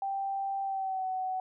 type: tone with pitch glide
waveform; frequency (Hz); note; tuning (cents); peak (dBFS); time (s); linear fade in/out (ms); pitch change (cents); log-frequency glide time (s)
sine; 784 to 749.5; G5 to F#5; 0 to +22; -30; 0.02-1.4; 2; -78; 0.63-1.08
effects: none